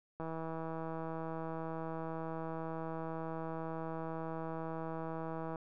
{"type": "click train", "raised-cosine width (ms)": 1, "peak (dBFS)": -28, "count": 869, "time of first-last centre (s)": [0.2, 5.558], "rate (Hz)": 162, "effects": []}